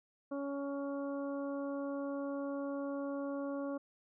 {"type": "harmonic tone", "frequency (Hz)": 280, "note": "C#4", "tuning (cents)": 18, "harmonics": [1, 2, 3, 4, 5], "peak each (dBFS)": [-38, -40, -53, -49, -54], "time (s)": [0.31, 3.78], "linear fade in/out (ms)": 10, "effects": []}